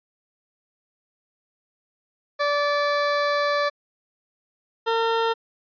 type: tone pair in turn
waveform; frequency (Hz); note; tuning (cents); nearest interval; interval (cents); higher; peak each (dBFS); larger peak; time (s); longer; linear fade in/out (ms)
20% pulse; 580 / 455.7; D5 / A#4; -22 / -39; major third; 417; first; -15; neither; 2.39-3.7 / 4.86-5.34; first; 20
effects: resampled to 11025 Hz